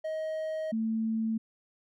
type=tone pair in turn; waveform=triangle / sine; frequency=630 / 222.7 Hz; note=D#5 / A3; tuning=+21 / +21 cents; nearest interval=octave + tritone; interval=1800 cents; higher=first; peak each=-29 / -27 dBFS; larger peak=second; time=0.04-0.72 / 0.72-1.38 s; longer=first; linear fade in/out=10 ms; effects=none